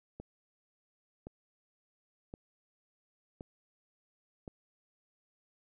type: click train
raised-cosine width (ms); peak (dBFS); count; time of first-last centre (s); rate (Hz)
2; -30; 5; 0.2-4.478; 0.935
effects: none